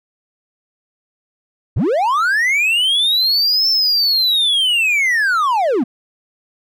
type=linear two-way sweep; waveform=triangle; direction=up then down; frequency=65.41 to 5370 to 208.1 Hz; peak=-11 dBFS; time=1.76-5.84 s; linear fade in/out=10 ms; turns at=3.69 s; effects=none